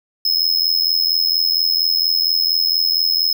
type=tone with amplitude modulation; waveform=square; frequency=5160 Hz; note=E8; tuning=38 cents flat; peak=-11 dBFS; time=0.25-3.33 s; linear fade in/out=5 ms; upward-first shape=sine; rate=84.3 Hz; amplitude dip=85%; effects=none